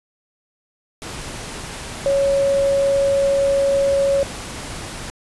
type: tone in noise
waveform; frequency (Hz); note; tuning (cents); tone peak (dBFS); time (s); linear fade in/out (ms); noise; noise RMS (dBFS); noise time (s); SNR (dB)
sine; 554.4; C#5; 0; -14; 2.06-4.23; 0; pink; -31; 1.02-5.1; +14
effects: resampled to 24000 Hz